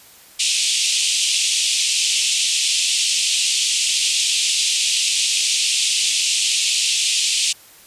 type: band-pass noise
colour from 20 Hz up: pink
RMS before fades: -19 dBFS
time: 0.39-7.53 s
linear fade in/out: 10 ms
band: 2600 to 9100 Hz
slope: 48 dB/octave
effects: white hiss -46 dBFS RMS until 7.86 s + resampled to 32000 Hz